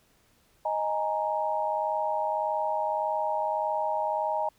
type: chord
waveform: sine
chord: D# suspended fourth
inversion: none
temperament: equal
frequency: 622.3 / 830.6 / 932.3 Hz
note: D#5 / G#5 / A#5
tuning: 0 / 0 / 0 cents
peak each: -30 dBFS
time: 0.65-4.49 s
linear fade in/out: 5 ms
effects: pink hiss -65 dBFS RMS until 4.58 s